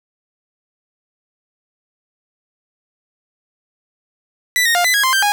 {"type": "tone with pitch steps", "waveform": "sawtooth", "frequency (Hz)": [1978, 1857, 704, 2007, 1649, 1044, 1572, 823], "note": ["B6", "A#6", "F5", "B6", "G#6", "C6", "G6", "G#5"], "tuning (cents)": [2, -7, 14, 27, -13, -4, 4, -16], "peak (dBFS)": -9, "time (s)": [4.56, 5.32], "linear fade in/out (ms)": 0, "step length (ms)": 95, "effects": []}